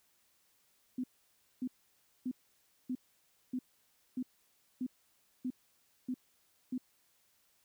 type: tone bursts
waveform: sine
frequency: 253.3 Hz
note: B3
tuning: 44 cents sharp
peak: -33 dBFS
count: 10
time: 0.98-6.78 s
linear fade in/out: 5 ms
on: 58 ms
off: 580 ms
effects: white hiss -72 dBFS RMS until 7.64 s